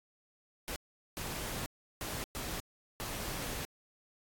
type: noise bursts at uneven times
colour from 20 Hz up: pink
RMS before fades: -39 dBFS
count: 5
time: 0.68-0.76 / 1.17-1.66 / 2.01-2.24 / 2.35-2.6 / 3-3.65 s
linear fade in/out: 0 ms
effects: AAC 64 kbps